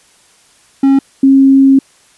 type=tone pair in turn; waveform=triangle / sine; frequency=272.4 / 270.4 Hz; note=C#4 / C#4; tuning=-30 / -43 cents; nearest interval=unison; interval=13 cents; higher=first; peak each=-3 dBFS; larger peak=neither; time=0.83-0.99 / 1.23-1.79 s; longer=second; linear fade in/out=5 ms; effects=white hiss -48 dBFS RMS until 2.17 s + resampled to 24000 Hz